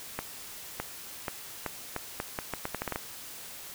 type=accelerating click train; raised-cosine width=0.5 ms; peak=-16 dBFS; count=14; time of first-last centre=0.19-2.959 s; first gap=610 ms; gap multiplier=0.79; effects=white hiss -44 dBFS RMS until 3.74 s